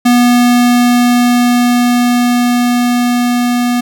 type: tone with level ramp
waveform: square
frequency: 243.4 Hz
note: B3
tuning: 25 cents flat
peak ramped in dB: -6 to -11 dBFS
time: 0.05-3.81 s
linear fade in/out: 10 ms
effects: none